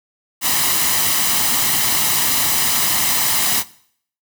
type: noise with comb filter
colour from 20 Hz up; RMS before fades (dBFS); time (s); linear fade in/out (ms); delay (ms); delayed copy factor
white; -17; 0.41-3.64; 50; 1; +0.5
effects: noise-tail reverb RT60 0.6 s tail -19 dB re dry + high-pass 100 Hz 12 dB/octave